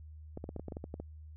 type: clicks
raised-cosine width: 2 ms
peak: -27 dBFS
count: 11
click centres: 0.374 / 0.441 / 0.491 / 0.563 / 0.596 / 0.683 / 0.722 / 0.769 / 0.841 / 0.941 / 1 s
effects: added 77 Hz sine -47 dBFS peak until 1.36 s